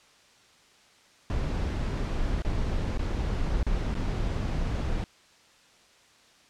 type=noise with dropouts; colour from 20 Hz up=brown; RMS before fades=-28 dBFS; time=1.3-5.04 s; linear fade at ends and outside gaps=1 ms; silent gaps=2.422-2.448 / 2.975-2.992 / 3.629-3.666 / 3.943-3.951 s; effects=white hiss -58 dBFS RMS until 6.49 s + low-pass 6000 Hz 12 dB/octave